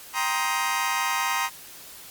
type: chord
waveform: 25% pulse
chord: C minor seventh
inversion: second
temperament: just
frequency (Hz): 784.9 / 941.9 / 1046.5 / 1255.8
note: G5 / Bb5 / C6 / Eb6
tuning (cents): +2 / +18 / 0 / +16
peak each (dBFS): -29 / -24 / -25 / -26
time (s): 0.13-1.5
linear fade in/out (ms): 50
effects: white hiss -44 dBFS RMS until 2.1 s + Opus 48 kbps